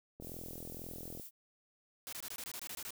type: click train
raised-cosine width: 2 ms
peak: -34 dBFS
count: 43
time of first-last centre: 0.2-1.198 s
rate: 42.1 Hz
type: noise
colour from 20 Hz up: violet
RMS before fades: -49 dBFS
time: 0.2-1.31 s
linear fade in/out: 50 ms
type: noise bursts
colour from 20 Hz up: white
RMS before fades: -44 dBFS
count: 11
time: 2.07-2.906 s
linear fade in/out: 0 ms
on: 56 ms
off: 22 ms
effects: none